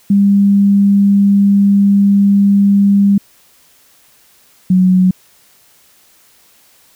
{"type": "tone pair in turn", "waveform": "sine", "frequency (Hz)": [200, 184.59], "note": ["G3", "F#3"], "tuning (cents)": [35, -4], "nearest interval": "minor second", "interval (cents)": 139, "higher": "first", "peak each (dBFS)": -6, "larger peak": "neither", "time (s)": [[0.1, 3.18], [4.7, 5.11]], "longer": "first", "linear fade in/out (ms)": 5, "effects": ["white hiss -49 dBFS RMS until 6.95 s"]}